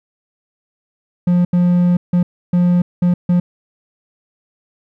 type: tone bursts at uneven times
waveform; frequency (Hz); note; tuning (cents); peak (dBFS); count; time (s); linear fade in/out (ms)
triangle; 176.8; F3; +22; -8; 6; 1.27-1.45 / 1.53-1.97 / 2.13-2.23 / 2.53-2.82 / 3.02-3.14 / 3.29-3.4; 5
effects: none